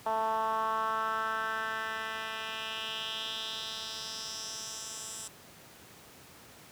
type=tone with band-pass filter sweep; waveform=10% pulse; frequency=221 Hz; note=A3; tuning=8 cents sharp; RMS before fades=-35 dBFS; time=0.06-5.28 s; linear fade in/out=5 ms; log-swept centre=830 to 8100 Hz; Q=3; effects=pink hiss -53 dBFS RMS until 6.71 s + high-pass 100 Hz 12 dB/octave